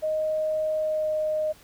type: tone with pitch glide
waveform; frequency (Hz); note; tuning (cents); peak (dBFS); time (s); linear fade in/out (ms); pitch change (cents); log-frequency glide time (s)
sine; 622.3 to 617.6; D#5 to D#5; 0 to -13; -23; 0.02-1.53; 20; -13; 0.75-1.13
effects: pink hiss -53 dBFS RMS until 1.63 s